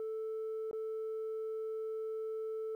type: tone with dropouts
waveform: sine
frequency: 440 Hz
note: A4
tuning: in tune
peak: -34 dBFS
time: 0-2.75 s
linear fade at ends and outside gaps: 1 ms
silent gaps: 0.712-0.73 s
effects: tanh soft clip ceiling -35 dBFS + 12-bit